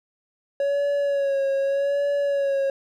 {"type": "tone with vibrato", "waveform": "triangle", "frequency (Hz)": 558, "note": "C#5", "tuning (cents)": 11, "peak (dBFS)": -18, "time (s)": [0.6, 2.7], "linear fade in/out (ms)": 2, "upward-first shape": "sine", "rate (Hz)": 0.83, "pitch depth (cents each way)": 38, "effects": []}